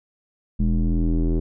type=tone with low-pass filter sweep; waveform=square; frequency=41.2 Hz; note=E1; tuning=in tune; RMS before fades=-20 dBFS; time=0.59-1.4 s; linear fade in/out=10 ms; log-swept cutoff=210 to 350 Hz; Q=3.8; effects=none